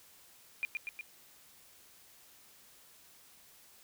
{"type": "tone with echo", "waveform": "sine", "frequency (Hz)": 2416, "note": "D7", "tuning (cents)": 48, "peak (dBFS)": -30, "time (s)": [0.63, 0.65], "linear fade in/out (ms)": 0, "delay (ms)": 120, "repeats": 3, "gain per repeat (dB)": -3, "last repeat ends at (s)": 1.01, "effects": ["white hiss -60 dBFS RMS until 3.83 s"]}